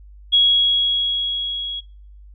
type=tone with level ramp; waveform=sine; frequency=3322 Hz; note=G#7; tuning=in tune; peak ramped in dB=-10 to -25 dBFS; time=0.32-1.81 s; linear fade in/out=20 ms; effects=noise-tail reverb RT60 0.6 s tail -26 dB re dry + added 50 Hz sine -40 dBFS peak until 2.34 s